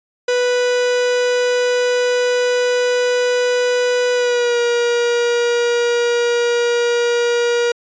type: tone with pitch glide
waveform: 45% pulse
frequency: 493.3 to 476.5 Hz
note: B4 to A#4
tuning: -2 to +38 cents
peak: -14 dBFS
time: 0.28-7.72 s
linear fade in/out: 5 ms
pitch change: -60 cents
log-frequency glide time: 4.14-4.59 s
effects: resampled to 16000 Hz